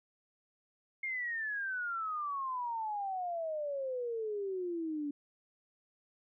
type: exponential sweep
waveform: sine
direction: down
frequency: 2151 to 284.3 Hz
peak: -34 dBFS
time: 1.03-5.11 s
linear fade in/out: 5 ms
effects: none